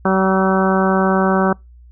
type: harmonic tone with a mistuned harmonic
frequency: 190.4 Hz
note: F#3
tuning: 50 cents sharp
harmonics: 1 / 2 / 3 / 4 / 5 / 6 / 7 / 8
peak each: -16 / -19 / -21 / -22 / -23 / -24 / -24 / -25 dBFS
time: 0.05-1.53 s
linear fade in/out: 5 ms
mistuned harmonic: 7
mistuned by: -20 cents
effects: noise-tail reverb RT60 0.2 s tail -26 dB re dry + added 60 Hz sine -40 dBFS peak until 1.91 s